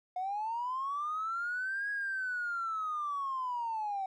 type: linear two-way sweep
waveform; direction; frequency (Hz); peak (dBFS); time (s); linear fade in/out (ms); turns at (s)
triangle; up then down; 719 to 1661.2 to 757; -29; 0.16-4.06; 5; 1.9
effects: tanh soft clip ceiling -30 dBFS + resampled to 24000 Hz